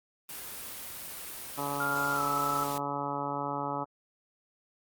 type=noise; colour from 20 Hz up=white; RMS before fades=-41 dBFS; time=0.29-2.78 s; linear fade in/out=2 ms
type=harmonic tone; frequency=142.2 Hz; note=C#3; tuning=45 cents sharp; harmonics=1 / 2 / 3 / 4 / 5 / 6 / 7 / 8 / 9; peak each=-42 / -39 / -42 / -40 / -42 / -36 / -39 / -41 / -39 dBFS; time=1.57-3.85 s; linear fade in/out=20 ms
type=tone with pitch glide; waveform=sine; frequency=1396.9 to 1310.9 Hz; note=F6 to E6; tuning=0 to -10 cents; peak=-29 dBFS; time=1.8-2.64 s; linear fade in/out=5 ms; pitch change=-110 cents; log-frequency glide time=2.15-2.21 s
effects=Opus 32 kbps